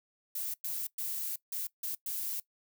violet noise bursts at uneven times, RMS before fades -36 dBFS, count 6, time 0.35-0.54 / 0.64-0.87 / 0.98-1.36 / 1.52-1.67 / 1.83-1.95 / 2.06-2.4 s, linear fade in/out 5 ms, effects noise-tail reverb RT60 0.1 s tail -20 dB re dry

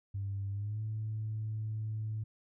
sine tone with pitch glide, 99.1 to 108.7 Hz, G2 to A2, +19 to -21 cents, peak -33 dBFS, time 0.14-2.24 s, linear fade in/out 10 ms, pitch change +160 cents, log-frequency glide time 0.51-0.81 s, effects tanh soft clip ceiling -29 dBFS

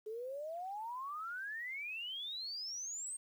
sine exponential sweep, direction up, 420.1 to 8590 Hz, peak -40 dBFS, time 0.06-3.17 s, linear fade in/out 10 ms, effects 11-bit

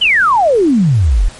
sine exponential sweep, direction down, 3136 to 36.47 Hz, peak -7 dBFS, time 0.01-1.29 s, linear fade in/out 10 ms, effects pink hiss -35 dBFS RMS until 1.39 s + MP3 48 kbps

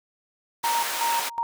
pink high-pass noise, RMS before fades -29 dBFS, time 0.63-1.3 s, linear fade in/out 20 ms, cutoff 790 Hz, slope 12 dB/octave
sine tone with tremolo, 932.3 Hz, A#5, in tune, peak -22 dBFS, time 0.64-1.43 s, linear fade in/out 0 ms, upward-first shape square, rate 2.7 Hz, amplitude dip 80%
effects none

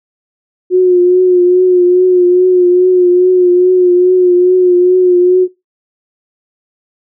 sine tone with vibrato, 361.8 Hz, F#4, 39 cents flat, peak -4 dBFS, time 0.7-5.48 s, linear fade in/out 50 ms, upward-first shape triangle, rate 2.4 Hz, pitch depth 40 cents each way, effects noise-tail reverb RT60 0.2 s tail -20 dB re dry

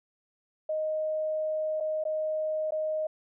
sine tone with dropouts, 622.3 Hz, D#5, in tune, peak -27 dBFS, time 0.69-3.07 s, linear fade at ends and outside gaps 5 ms, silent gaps 1.802-1.806 / 2.039-2.051 / 2.708-2.72 s, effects none

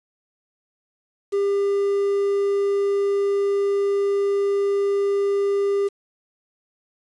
triangle tone with quantisation, 400 Hz, G4, 35 cents sharp, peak -16 dBFS, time 1.32-5.89 s, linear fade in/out 20 ms, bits 7, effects resampled to 22050 Hz

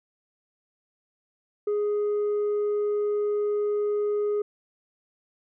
sine tone, 415.3 Hz, G#4, in tune, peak -20 dBFS, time 1.67-4.42 s, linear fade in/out 5 ms, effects tanh soft clip ceiling -22 dBFS

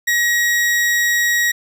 40% pulse tone, 1900 Hz, A#6, 33 cents sharp, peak -13 dBFS, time 0.07-1.52 s, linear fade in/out 10 ms, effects none

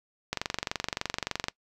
click train, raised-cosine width 0.2 ms, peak -11 dBFS, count 28, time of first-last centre 0.33-1.484 s, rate 23.4 Hz, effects noise-tail reverb RT60 0.1 s tail -22 dB re dry

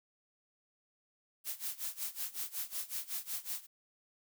blue noise with tremolo, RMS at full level -37 dBFS, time 1.44-3.67 s, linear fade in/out 50 ms, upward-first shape sine, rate 5.4 Hz, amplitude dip 90%, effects none

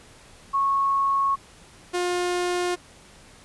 sine / sawtooth tone pair in turn, 1100 / 355.8 Hz, C#6 / F4, -14 / +32 cents, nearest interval octave + minor sixth, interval 1954 cents, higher first, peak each -19 dBFS, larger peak neither, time 0.53-1.36 / 1.93-2.76 s, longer neither, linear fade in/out 20 ms, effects pink hiss -50 dBFS RMS until 3.44 s + resampled to 24000 Hz

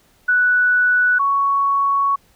sine tone pair in turn, 1480 / 1113.9 Hz, F#6 / C#6, 0 / +8 cents, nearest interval perfect fourth, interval 492 cents, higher first, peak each -12 / -14 dBFS, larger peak first, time 0.28-1.19 / 1.19-2.16 s, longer second, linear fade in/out 10 ms, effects pink hiss -56 dBFS RMS until 2.35 s

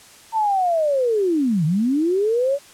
sine linear two-way sweep, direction down then up, 910 to 146.9 to 578 Hz, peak -16 dBFS, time 0.32-2.59 s, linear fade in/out 50 ms, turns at 1.65 s, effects white hiss -46 dBFS RMS until 2.73 s + low-pass 10000 Hz 12 dB/octave

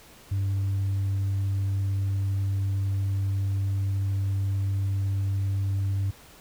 sine tone, 98 Hz, G2, in tune, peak -21 dBFS, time 0.31-6.11 s, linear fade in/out 10 ms, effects tanh soft clip ceiling -22 dBFS + pink hiss -51 dBFS RMS until 6.4 s

